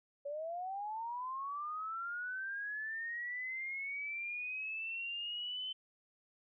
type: linear sweep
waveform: sine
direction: up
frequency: 558 to 3066 Hz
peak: -38 dBFS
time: 0.25-5.73 s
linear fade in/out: 10 ms
effects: none